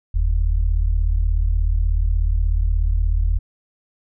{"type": "tone pair together", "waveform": "sine", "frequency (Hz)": [41.42, 78], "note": ["E1", "D#2"], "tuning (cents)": [9, 5], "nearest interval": "major seventh", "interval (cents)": 1096, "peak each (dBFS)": [-16, -21], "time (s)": [0.14, 3.39], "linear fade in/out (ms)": 10, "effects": []}